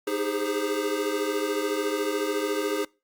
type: chord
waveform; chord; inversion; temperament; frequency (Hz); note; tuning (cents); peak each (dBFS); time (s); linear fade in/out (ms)
square; Ab major seventh; second; equal with one note detuned; 311.1 / 401.4 / 415.3 / 523.3; Eb4 / G4 / Ab4 / C5; 0 / +41 / 0 / 0; -32 / -31 / -31 / -34; 0.07-2.85; 5
effects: noise-tail reverb RT60 0.3 s tail -25 dB re dry + Opus 48 kbps